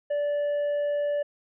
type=tone; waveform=triangle; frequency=582 Hz; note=D5; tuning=16 cents flat; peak=-22 dBFS; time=0.1-1.23 s; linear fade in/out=10 ms; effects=resampled to 8000 Hz